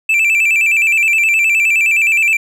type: tone with vibrato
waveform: triangle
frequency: 2489 Hz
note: D#7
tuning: in tune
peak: -8 dBFS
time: 0.09-2.37 s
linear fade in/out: 5 ms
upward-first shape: square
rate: 9.6 Hz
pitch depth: 95 cents each way
effects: none